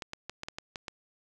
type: clicks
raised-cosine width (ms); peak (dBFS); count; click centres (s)
0.2; -20; 8; 0.022 / 0.134 / 0.296 / 0.434 / 0.485 / 0.585 / 0.758 / 0.882
effects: none